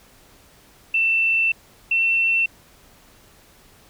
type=tone pair in turn; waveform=sine; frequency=2676 / 2696 Hz; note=E7 / E7; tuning=+25 / +38 cents; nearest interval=unison; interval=13 cents; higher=second; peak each=-16 dBFS; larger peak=neither; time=0.94-1.52 / 1.91-2.46 s; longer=first; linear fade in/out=5 ms; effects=pink hiss -52 dBFS RMS until 3.89 s